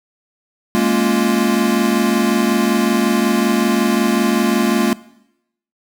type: chord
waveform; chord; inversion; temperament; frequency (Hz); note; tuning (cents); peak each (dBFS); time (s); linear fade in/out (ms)
square; Bb minor seventh; third; equal; 207.7 / 233.1 / 277.2 / 349.2; Ab3 / Bb3 / Db4 / F4; 0 / 0 / 0 / 0; -19 / -18 / -23 / -20; 0.75-4.93; 0
effects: noise-tail reverb RT60 0.8 s tail -19 dB re dry